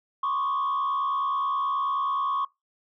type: tone with frequency modulation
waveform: sine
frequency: 1108.7 Hz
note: C#6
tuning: in tune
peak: -22 dBFS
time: 0.23-2.45 s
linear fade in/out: 5 ms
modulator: 69.4 Hz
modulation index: 0.8
effects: noise-tail reverb RT60 0.2 s tail -23 dB re dry + tanh soft clip ceiling -21 dBFS